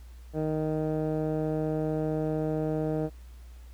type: tone with low-pass filter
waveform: 15% pulse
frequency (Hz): 155.5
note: D#3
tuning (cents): -1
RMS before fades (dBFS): -29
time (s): 0.33-3.1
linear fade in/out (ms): 50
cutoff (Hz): 650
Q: 1.2
effects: added 60 Hz sine -44 dBFS peak until 3.73 s + pink hiss -61 dBFS RMS until 3.73 s